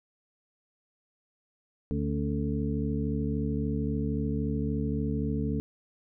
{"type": "harmonic tone with a mistuned harmonic", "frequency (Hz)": 73.4, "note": "D2", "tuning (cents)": 0, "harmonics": [1, 2, 3, 4, 6], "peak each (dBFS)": [-33, -32, -32, -34, -37], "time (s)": [1.91, 5.6], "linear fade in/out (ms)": 0, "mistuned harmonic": 4, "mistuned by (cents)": -58, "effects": []}